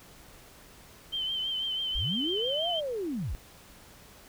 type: tone with vibrato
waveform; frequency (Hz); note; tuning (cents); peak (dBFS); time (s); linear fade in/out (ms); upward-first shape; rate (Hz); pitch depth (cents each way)
sine; 3100; G7; -20; -29; 1.12-2.81; 20; triangle; 6.1; 50
type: linear two-way sweep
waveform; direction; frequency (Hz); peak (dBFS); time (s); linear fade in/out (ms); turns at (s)
sine; up then down; 31.92 to 715 to 31.92; -30; 1.95-3.35; 0; 2.7
effects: pink hiss -53 dBFS RMS until 4.28 s